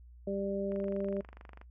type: harmonic tone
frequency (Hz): 197.5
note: G3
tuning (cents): +13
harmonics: 1 / 2 / 3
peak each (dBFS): -36 / -36 / -36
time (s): 0.27-1.21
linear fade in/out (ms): 5
type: click train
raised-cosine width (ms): 0.5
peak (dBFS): -35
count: 23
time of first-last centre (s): 0.72-1.614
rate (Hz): 24.6
effects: noise-tail reverb RT60 0.1 s tail -18 dB re dry + added 60 Hz sine -51 dBFS peak until 1.7 s